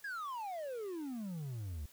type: exponential sweep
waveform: triangle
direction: down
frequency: 1700 to 69.2 Hz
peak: -37 dBFS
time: 0.04-1.86 s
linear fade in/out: 5 ms
effects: white hiss -62 dBFS RMS until 1.92 s